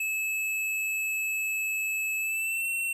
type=tone with pitch glide; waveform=square; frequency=2601 to 2713 Hz; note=E7 to E7; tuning=-24 to +49 cents; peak=-28 dBFS; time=0-2.93 s; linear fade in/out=5 ms; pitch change=+73 cents; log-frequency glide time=2.18-2.69 s; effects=10-bit